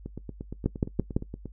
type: two click trains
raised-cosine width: 3 ms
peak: -23 / -11 dBFS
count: 13 / 4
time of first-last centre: 0.06-1.457 / 0.66-1.165 s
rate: 8.59 / 5.94 Hz
effects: noise-tail reverb RT60 0.1 s tail -19 dB re dry + added 50 Hz sine -44 dBFS peak until 1.52 s